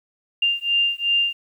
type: beating tone pair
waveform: sine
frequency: 2794 / 2796.7 Hz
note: F7 / F7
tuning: 0 / +2 cents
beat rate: 2.7 Hz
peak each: -21 dBFS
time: 0.42-1.33 s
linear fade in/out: 5 ms
effects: 9-bit